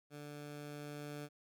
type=tone with level ramp; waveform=15% pulse; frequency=146.83 Hz; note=D3; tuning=in tune; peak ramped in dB=-41 to -37 dBFS; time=0.1-1.29 s; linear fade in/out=50 ms; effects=none